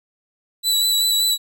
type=tone with vibrato; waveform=sawtooth; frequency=3951 Hz; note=B7; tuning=in tune; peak=-13 dBFS; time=0.63-1.38 s; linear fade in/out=50 ms; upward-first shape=sine; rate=5.2 Hz; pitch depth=20 cents each way; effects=none